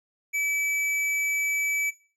square tone, 2300 Hz, D7, 37 cents flat, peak -25 dBFS, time 0.33-1.91 s, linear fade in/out 20 ms, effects noise-tail reverb RT60 0.4 s tail -18 dB re dry + low-pass 12000 Hz 12 dB/octave

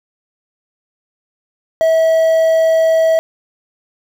triangle tone with quantisation, 648 Hz, E5, 30 cents flat, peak -7 dBFS, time 1.81-3.19 s, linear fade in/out 0 ms, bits 6, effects none

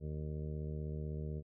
harmonic tone, 76 Hz, D#2, 40 cents flat, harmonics 1 / 2 / 3 / 4 / 5 / 6 / 7 / 8, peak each -41 / -41 / -50 / -58 / -50 / -51 / -62 / -58 dBFS, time 0-1.43 s, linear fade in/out 50 ms, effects none

